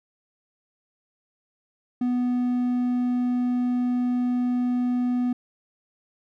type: tone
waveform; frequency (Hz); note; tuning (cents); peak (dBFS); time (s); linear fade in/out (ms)
triangle; 246.9; B3; 0; -19; 2.01-5.33; 5
effects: none